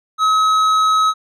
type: tone with tanh clipping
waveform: sine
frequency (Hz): 1280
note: D#6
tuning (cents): +49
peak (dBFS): -13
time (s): 0.18-1.14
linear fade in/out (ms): 50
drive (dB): 10
effects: none